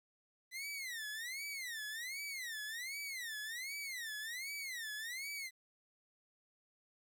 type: tone with vibrato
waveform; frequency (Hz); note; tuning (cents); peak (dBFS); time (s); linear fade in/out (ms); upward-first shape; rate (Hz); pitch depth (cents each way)
sawtooth; 1975.5; B6; 0; -38; 0.51-5.51; 50; sine; 1.3; 260
effects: 12-bit